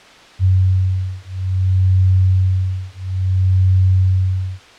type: beating tone pair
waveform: sine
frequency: 93.2 / 93.79 Hz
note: F#2 / F#2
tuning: +13 / +24 cents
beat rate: 0.59 Hz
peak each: -15 dBFS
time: 0.39-4.6 s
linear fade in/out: 50 ms
effects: white hiss -42 dBFS RMS until 4.78 s + low-pass 4000 Hz 12 dB/octave